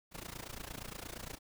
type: noise with amplitude modulation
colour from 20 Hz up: pink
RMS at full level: -42 dBFS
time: 0.11-1.39 s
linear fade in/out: 50 ms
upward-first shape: sine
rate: 28.6 Hz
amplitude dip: 90%
effects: none